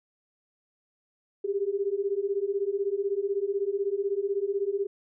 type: beating tone pair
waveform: sine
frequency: 389.7 / 405.7 Hz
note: G4 / G#4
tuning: -10 / -41 cents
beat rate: 16 Hz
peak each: -29 / -28 dBFS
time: 1.44-4.87 s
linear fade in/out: 10 ms
effects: none